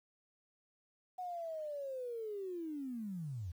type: linear sweep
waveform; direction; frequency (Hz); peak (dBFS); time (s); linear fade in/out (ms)
sine; down; 740 to 78; -39; 1.18-3.52; 10
effects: 11-bit